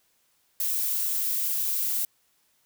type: noise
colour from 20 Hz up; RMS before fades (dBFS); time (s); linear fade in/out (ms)
violet; -27; 0.6-2.05; 2
effects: white hiss -68 dBFS RMS until 2.65 s